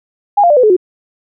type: tone with pitch steps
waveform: sine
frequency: 817 / 695 / 591.2 / 502.9 / 427.8 / 363.9 Hz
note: G#5 / F5 / D5 / B4 / A4 / F#4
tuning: -29 / -9 / +11 / +31 / -49 / -29 cents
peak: -5 dBFS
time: 0.37-0.766 s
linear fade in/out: 10 ms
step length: 66 ms
effects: none